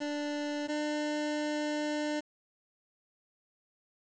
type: tone pair in turn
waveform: 25% pulse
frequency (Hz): 293.7 / 299.5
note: D4 / D4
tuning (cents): 0 / +34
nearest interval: unison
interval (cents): 34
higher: second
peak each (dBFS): -29 / -27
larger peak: second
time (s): 0-0.68 / 0.68-2.21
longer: second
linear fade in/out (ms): 20
effects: resampled to 16000 Hz + 9-bit